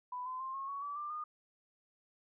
sine tone with pitch steps, 994 / 1023.7 / 1054.3 / 1085.8 / 1118.3 / 1151.7 / 1186.2 / 1221.6 Hz, B5 / C6 / C6 / C#6 / C#6 / D6 / D6 / D#6, +11 / -38 / +13 / -36 / +15 / -34 / +17 / -32 cents, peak -38 dBFS, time 0.12-1.24 s, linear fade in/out 5 ms, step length 140 ms, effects none

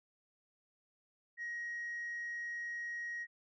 sine tone, 1889 Hz, A#6, 22 cents sharp, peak -37 dBFS, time 1.37-3.27 s, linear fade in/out 50 ms, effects tanh soft clip ceiling -36 dBFS

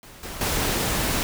pink noise with level steps, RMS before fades -45 / -35 / -24 dBFS, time 0.03-1.23 s, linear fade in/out 0 ms, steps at 0.23 / 0.41 s, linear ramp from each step 2 ms, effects none

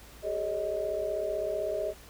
sine tone cluster, 389.7 / 425.5 / 567 / 627 Hz, G4 / G#4 / C#5 / D#5, -10 / +42 / +39 / +13 cents, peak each -37 / -36 / -37 / -31 dBFS, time 0.22-1.94 s, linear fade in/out 50 ms, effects added 56 Hz sine -52 dBFS peak until 2.09 s + pink hiss -52 dBFS RMS until 2.09 s

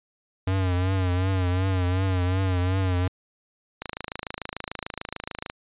square tone with vibrato, 92.5 Hz, F#2, in tune, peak -22 dBFS, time 0.47-3.08 s, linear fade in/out 5 ms, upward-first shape triangle, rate 2.7 Hz, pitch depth 78 cents each way
click train, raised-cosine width 0.3 ms, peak -15 dBFS, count 46, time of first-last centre 3.82-5.499 s, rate 26.8 Hz
effects resampled to 8000 Hz

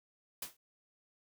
white noise with exponential decay, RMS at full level -36 dBFS, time 0.42-0.57 s, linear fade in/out 5 ms, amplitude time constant 31 ms, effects none

